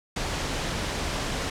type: noise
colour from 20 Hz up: pink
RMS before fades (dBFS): -29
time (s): 0.16-1.5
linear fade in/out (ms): 5
effects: low-pass 7000 Hz 12 dB/octave